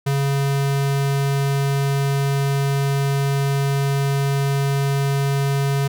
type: tone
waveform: square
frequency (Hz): 139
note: C#3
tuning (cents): +5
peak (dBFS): -18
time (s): 0.06-5.88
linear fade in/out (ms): 10
effects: none